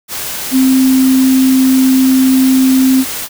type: tone in noise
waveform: sine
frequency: 261.6 Hz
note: C4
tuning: in tune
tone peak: -6 dBFS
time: 0.51-3.05 s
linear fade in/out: 50 ms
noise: white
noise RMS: -21 dBFS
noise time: 0.08-3.29 s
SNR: +12 dB
effects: none